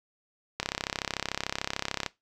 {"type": "click train", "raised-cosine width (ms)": 0.2, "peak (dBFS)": -11, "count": 50, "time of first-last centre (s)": [0.6, 2.063], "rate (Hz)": 33.5, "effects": ["noise-tail reverb RT60 0.2 s tail -19 dB re dry"]}